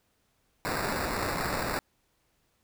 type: noise with sample-and-hold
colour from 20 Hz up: violet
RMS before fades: -31 dBFS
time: 0.65-1.79 s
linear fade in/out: 0 ms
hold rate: 3150 Hz
effects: pink hiss -72 dBFS RMS until 2.63 s